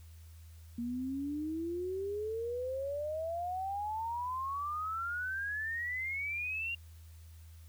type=exponential sweep; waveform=sine; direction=up; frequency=233.1 to 2800 Hz; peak=-34 dBFS; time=0.78-6.75 s; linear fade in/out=5 ms; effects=added 81 Hz sine -50 dBFS peak until 7.68 s + white hiss -65 dBFS RMS until 7.68 s